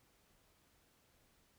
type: silence
effects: pink hiss -72 dBFS RMS until 1.58 s